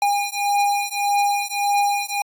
square beating tone pair, 811 / 812.7 Hz, G#5 / G#5, -41 / -38 cents, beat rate 1.7 Hz, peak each -22 dBFS, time 0.02-2.22 s, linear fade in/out 2 ms, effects AAC 64 kbps

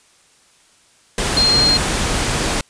sine tone in noise, 4200 Hz, C8, 6 cents sharp, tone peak -12 dBFS, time 1.37-1.77 s, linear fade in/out 2 ms, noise pink, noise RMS -19 dBFS, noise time 1.18-2.61 s, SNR +4 dB, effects white hiss -53 dBFS RMS until 2.69 s + resampled to 22050 Hz

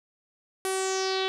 sawtooth tone with low-pass filter sweep, 380.4 Hz, F#4, 48 cents sharp, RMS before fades -28 dBFS, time 0.65-1.28 s, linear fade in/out 0 ms, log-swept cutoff 11000 to 3400 Hz, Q 4.5, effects none

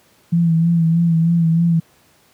sine tone with vibrato, 166.6 Hz, E3, 19 cents sharp, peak -11 dBFS, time 0.32-1.8 s, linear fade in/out 10 ms, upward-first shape sine, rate 3.2 Hz, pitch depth 41 cents each way, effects pink hiss -54 dBFS RMS until 2.33 s + high-pass 100 Hz 12 dB/octave

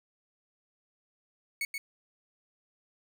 40% pulse tone with echo, 2217 Hz, C#7, in tune, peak -29 dBFS, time 1.61-1.65 s, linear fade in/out 2 ms, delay 130 ms, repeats 1, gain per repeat -4 dB, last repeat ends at 1.78 s, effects none

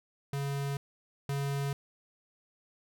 square tone pair in turn, 140 / 140 Hz, C#3 / C#3, +18 / +18 cents, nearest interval unison, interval 0 cents, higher neither, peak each -32 / -31 dBFS, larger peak second, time 0.33-0.77 / 1.29-1.73 s, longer neither, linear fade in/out 2 ms, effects none

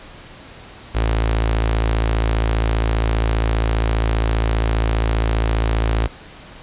sawtooth tone with notch filter, 55 Hz, A1, in tune, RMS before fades -18 dBFS, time 0.94-6.08 s, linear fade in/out 20 ms, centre 180 Hz, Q 1.3, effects pink hiss -40 dBFS RMS until 6.62 s + resampled to 8000 Hz

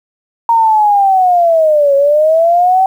sine linear two-way sweep, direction down then up, 932.3 to 550 to 770 Hz, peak -6 dBFS, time 0.49-2.86 s, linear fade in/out 2 ms, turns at 1.95 s, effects 7-bit

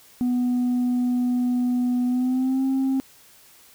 sine tone with pitch glide, 246.9 to 266.2 Hz, B3 to C4, 0 to +30 cents, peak -17 dBFS, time 0.21-3 s, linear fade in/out 0 ms, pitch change +130 cents, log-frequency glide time 2.06-2.64 s, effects tanh soft clip ceiling -18 dBFS + white hiss -52 dBFS RMS until 3.74 s

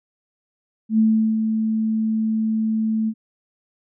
sine tone with ADSR envelope, 220 Hz, A3, in tune, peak -12 dBFS, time 0.89-3.14 s, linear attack 94 ms, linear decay 380 ms, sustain -6 dB, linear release 60 ms, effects none

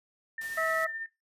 sine tone with tremolo, 1801 Hz, A6, 40 cents sharp, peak -33 dBFS, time 0.38-1.06 s, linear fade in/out 2 ms, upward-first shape triangle, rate 16 Hz, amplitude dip 55%
white noise, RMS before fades -46 dBFS, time 0.41-0.85 s, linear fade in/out 5 ms
harmonic tone, 647 Hz, E5, 32 cents flat, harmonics 1 / 2 / 3, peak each -31 / -31 / -32 dBFS, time 0.57-0.87 s, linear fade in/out 10 ms
effects noise-tail reverb RT60 0.2 s tail -18 dB re dry + resampled to 32000 Hz

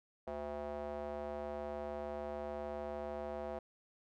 square tone with band-pass filter, 73.42 Hz, D2, in tune, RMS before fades -42 dBFS, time 0.27-3.59 s, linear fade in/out 5 ms, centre 630 Hz, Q 2.7, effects none

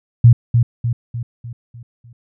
sine tone with echo, 118.5 Hz, A#2, 29 cents sharp, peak -3 dBFS, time 0.24-0.33 s, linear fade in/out 5 ms, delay 300 ms, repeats 6, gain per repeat -6 dB, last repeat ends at 2.13 s, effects none

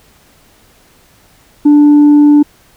sine tone with tanh clipping, 293.7 Hz, D4, in tune, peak -3 dBFS, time 1.65-2.43 s, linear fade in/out 10 ms, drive 1 dB, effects pink hiss -47 dBFS RMS until 2.76 s

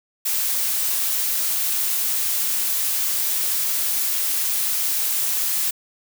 blue noise, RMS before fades -22 dBFS, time 0.25-5.71 s, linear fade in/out 10 ms, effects none

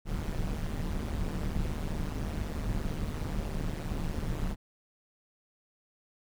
brown noise with amplitude modulation, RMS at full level -29 dBFS, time 0.05-4.56 s, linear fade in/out 50 ms, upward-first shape sine, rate 152 Hz, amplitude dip 85%, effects none

